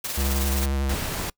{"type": "noise with tremolo", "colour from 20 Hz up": "white", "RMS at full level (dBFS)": -28, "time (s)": [0.04, 0.66], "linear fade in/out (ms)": 5, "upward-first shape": "triangle", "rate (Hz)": 19, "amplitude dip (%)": 50}
{"type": "tone with vibrato", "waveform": "square", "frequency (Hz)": 68.4, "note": "C#2", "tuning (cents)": -23, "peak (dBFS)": -23, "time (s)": [0.17, 0.95], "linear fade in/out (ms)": 10, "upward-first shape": "sine", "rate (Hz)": 11, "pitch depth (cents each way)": 32}
{"type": "noise", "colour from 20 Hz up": "pink", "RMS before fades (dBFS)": -29, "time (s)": [0.89, 1.3], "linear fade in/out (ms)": 5}
{"effects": ["noise-tail reverb RT60 0.1 s tail -25 dB re dry"]}